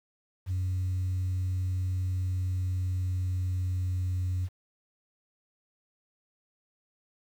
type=tone with pitch glide; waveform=sine; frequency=92.5 to 91.6 Hz; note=F#2 to F#2; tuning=0 to -17 cents; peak=-25 dBFS; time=0.46-4.49 s; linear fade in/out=50 ms; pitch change=-17 cents; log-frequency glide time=2.07-4.23 s; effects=tanh soft clip ceiling -25 dBFS + 9-bit